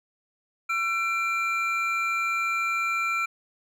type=tone pair together; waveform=triangle; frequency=1350 / 2364 Hz; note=E6 / D7; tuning=+41 / +11 cents; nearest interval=minor seventh; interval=970 cents; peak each=-25 dBFS; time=0.69-3.26 s; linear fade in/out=10 ms; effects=none